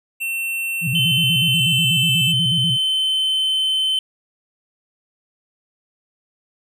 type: tone with pitch glide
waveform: square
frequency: 2700 to 2643 Hz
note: E7 to E7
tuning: +41 to +4 cents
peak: -22 dBFS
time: 0.2-2.33 s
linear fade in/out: 20 ms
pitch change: -37 cents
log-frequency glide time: 1.52-2.15 s
type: tone with vibrato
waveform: sine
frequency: 146.83 Hz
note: D3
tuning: in tune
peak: -20 dBFS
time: 0.81-2.78 s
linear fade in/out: 50 ms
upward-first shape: square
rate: 8.2 Hz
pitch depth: 230 cents each way
type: tone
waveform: triangle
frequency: 3070 Hz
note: G7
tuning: 37 cents flat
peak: -15 dBFS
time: 0.95-3.99 s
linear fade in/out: 2 ms
effects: none